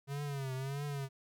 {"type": "tone with vibrato", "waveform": "square", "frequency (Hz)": 137.7, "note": "C#3", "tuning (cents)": -11, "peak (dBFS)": -37, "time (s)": [0.07, 1.09], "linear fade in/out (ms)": 50, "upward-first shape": "triangle", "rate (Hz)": 1.6, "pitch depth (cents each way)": 110, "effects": []}